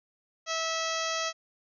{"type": "harmonic tone with a mistuned harmonic", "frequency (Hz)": 650, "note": "E5", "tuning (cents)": -24, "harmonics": [1, 2, 3, 4, 5, 6, 7, 8, 9, 10], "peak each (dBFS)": [-35, -34, -37, -39, -38, -41, -42, -40, -41, -41], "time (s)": [0.46, 1.33], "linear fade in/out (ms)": 50, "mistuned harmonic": 6, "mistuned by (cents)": 25, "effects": []}